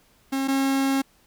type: tone pair in turn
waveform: 45% pulse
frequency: 269.8 / 270.9 Hz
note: C#4 / C#4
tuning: -47 / -40 cents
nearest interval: unison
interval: 7 cents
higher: second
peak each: -23 / -20 dBFS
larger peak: second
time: 0.32-0.48 / 0.48-1.02 s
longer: second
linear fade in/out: 10 ms
effects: pink hiss -60 dBFS RMS until 1.26 s